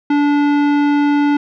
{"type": "tone with tanh clipping", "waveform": "sine", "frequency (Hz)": 289.8, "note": "D4", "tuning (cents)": -23, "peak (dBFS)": -13, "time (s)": [0.1, 1.37], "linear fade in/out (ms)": 5, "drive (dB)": 17, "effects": []}